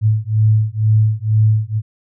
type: beating tone pair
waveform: sine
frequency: 107.5 / 109.6 Hz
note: A2 / A2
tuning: -40 / -6 cents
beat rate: 2.1 Hz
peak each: -14 dBFS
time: 0.01-1.82 s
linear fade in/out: 50 ms
effects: none